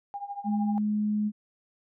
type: tone with tremolo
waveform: sine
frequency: 807 Hz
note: G#5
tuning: 50 cents flat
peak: -30 dBFS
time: 0.14-0.78 s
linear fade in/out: 0 ms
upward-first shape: triangle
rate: 13 Hz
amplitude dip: 90%
type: tone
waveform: sine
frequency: 210.5 Hz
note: G#3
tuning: 24 cents sharp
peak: -24 dBFS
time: 0.44-1.32 s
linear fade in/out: 50 ms
effects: none